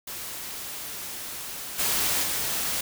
white noise with level steps, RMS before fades -36 / -25 / -28 dBFS, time 0.07-2.81 s, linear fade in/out 5 ms, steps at 1.78 / 2.22 s, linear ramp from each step 20 ms, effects none

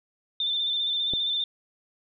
sine tone with vibrato, 3564 Hz, A7, 22 cents sharp, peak -24 dBFS, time 0.4-1.44 s, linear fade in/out 2 ms, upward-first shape square, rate 15 Hz, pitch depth 25 cents each way
click, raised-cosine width 2 ms, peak -20 dBFS, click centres 1.136 s
effects none

